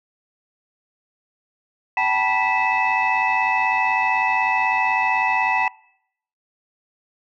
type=tone cluster; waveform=sine; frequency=766 / 878 / 974 / 1972 / 2611 Hz; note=G5 / A5 / B5 / B6 / E7; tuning=-40 / -4 / -24 / -3 / -17 cents; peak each=-23 dBFS; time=1.97-5.68 s; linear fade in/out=2 ms; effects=noise-tail reverb RT60 0.7 s tail -23 dB re dry + tanh soft clip ceiling -9 dBFS